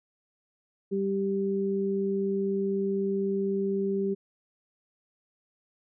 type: tone pair together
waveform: sine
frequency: 196 / 392 Hz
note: G3 / G4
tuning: 0 / 0 cents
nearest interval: octave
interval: 1200 cents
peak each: -29 / -27 dBFS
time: 0.91-4.15 s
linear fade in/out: 20 ms
effects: none